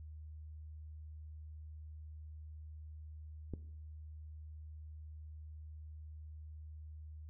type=click; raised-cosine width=3 ms; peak=-28 dBFS; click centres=3.537 s; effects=noise-tail reverb RT60 0.7 s tail -17 dB re dry + added 77 Hz sine -47 dBFS peak until 7.29 s